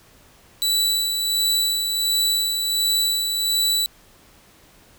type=tone with tremolo; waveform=sawtooth; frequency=3951 Hz; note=B7; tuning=in tune; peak=-14 dBFS; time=0.62-3.86 s; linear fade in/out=0 ms; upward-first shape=sine; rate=1.4 Hz; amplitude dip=40%; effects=pink hiss -52 dBFS RMS until 4.98 s